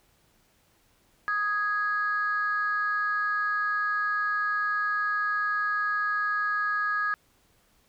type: tone pair together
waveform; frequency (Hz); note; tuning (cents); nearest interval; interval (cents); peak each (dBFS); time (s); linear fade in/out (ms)
sine; 1247.5 / 1661.2; D#6 / G#6; +4 / 0; perfect fourth; 496; -27 / -26; 1.28-7.14; 0
effects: tanh soft clip ceiling -18 dBFS + pink hiss -65 dBFS RMS until 7.88 s